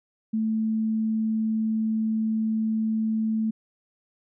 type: tone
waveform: sine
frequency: 220.1 Hz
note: A3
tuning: 1 cent sharp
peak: -22 dBFS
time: 0.33-3.51 s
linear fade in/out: 10 ms
effects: none